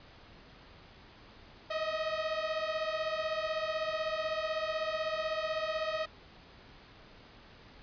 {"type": "beating tone pair", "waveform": "sawtooth", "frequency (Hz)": [622.3, 638.3], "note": ["D#5", "D#5"], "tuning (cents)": [0, 44], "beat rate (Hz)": 16, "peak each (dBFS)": -31, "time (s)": [1.7, 6.06], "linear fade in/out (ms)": 10, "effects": ["pink hiss -55 dBFS RMS until 7.82 s", "resampled to 11025 Hz"]}